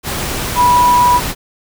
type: tone in noise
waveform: sine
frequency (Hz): 980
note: B5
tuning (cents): -14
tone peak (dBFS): -7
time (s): 0.55-1.21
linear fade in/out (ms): 50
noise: pink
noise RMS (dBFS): -20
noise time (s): 0.03-1.35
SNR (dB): +10
effects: none